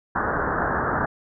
white low-pass noise, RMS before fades -24 dBFS, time 0.15-1.06 s, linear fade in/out 10 ms, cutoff 1700 Hz, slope 96 dB/octave, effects none

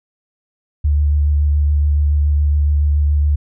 sine tone with vibrato, 73.42 Hz, D2, in tune, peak -11 dBFS, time 0.84-3.36 s, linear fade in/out 10 ms, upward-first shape sine, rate 7.1 Hz, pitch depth 18 cents each way, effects none

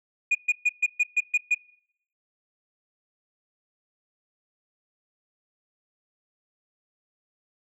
sine tone bursts, 2453 Hz, D#7, 25 cents flat, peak -15 dBFS, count 8, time 0.31-1.548 s, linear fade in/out 10 ms, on 41 ms, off 130 ms, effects noise-tail reverb RT60 0.7 s tail -25 dB re dry + tanh soft clip ceiling -17 dBFS

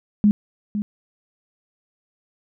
sine tone with echo, 207.7 Hz, G#3, in tune, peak -11 dBFS, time 0.24-0.31 s, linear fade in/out 0 ms, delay 510 ms, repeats 1, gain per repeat -10 dB, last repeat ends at 0.82 s, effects none

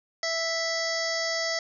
harmonic tone, 659.3 Hz, E5, in tune, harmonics 1 / 2 / 3 / 5 / 6 / 7 / 8 / 9 / 10, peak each -31 / -39 / -31 / -43 / -43 / -34 / -33 / -41 / -40 dBFS, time 0.23-1.59 s, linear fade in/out 2 ms, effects none

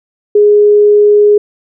sine tone, 415.3 Hz, G#4, in tune, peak -3 dBFS, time 0.35-1.38 s, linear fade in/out 5 ms, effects none

